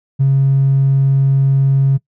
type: tone with tanh clipping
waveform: triangle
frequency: 136.4 Hz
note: C#3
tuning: 28 cents flat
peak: -8 dBFS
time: 0.19-1.98 s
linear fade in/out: 20 ms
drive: 1 dB
effects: noise-tail reverb RT60 0.1 s tail -21 dB re dry